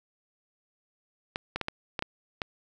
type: clicks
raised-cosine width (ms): 0.3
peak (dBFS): -14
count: 7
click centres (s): 1.359 / 1.56 / 1.613 / 1.684 / 1.992 / 2.024 / 2.418
effects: none